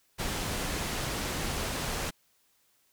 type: low-pass noise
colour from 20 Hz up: pink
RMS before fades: -33 dBFS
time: 0.18-2.11 s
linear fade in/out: 20 ms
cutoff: 11000 Hz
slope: 12 dB/octave
effects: white hiss -69 dBFS RMS until 2.92 s